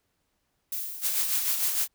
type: noise with exponential decay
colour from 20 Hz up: violet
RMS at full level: -30 dBFS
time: 0.72-1.83 s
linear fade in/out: 5 ms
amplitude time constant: 240 ms
type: noise with tremolo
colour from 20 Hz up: blue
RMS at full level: -25 dBFS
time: 1.01-1.88 s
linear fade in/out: 50 ms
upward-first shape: sine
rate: 6.6 Hz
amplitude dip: 45%
effects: pink hiss -75 dBFS RMS until 1.94 s